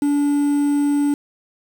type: tone with quantisation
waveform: triangle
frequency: 288 Hz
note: D4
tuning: 34 cents flat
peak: -13 dBFS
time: 0.02-1.14 s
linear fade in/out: 2 ms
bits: 6
effects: none